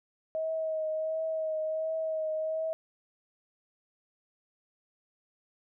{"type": "tone with vibrato", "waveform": "sine", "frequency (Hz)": 634, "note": "D#5", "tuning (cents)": 32, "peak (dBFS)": -29, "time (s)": [0.35, 2.73], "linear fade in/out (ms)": 0, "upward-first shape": "triangle", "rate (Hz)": 1.4, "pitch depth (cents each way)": 26, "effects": []}